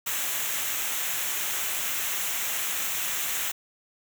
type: noise with comb filter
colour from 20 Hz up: white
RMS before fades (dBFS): -29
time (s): 0.06-3.52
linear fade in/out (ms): 10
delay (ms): 0.21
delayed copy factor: -0.6
effects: none